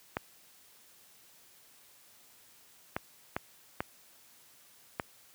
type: clicks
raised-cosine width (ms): 0.5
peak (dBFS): -16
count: 5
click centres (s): 0.169 / 2.965 / 3.365 / 3.805 / 4.998
effects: white hiss -60 dBFS RMS until 5.34 s + high-pass 60 Hz 12 dB/octave